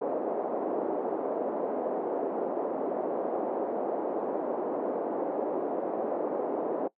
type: band-pass noise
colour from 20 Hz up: white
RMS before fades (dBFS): -31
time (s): 0.01-6.88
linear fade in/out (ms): 10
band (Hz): 290 to 670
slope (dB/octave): 24
effects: noise-tail reverb RT60 0.1 s tail -21 dB re dry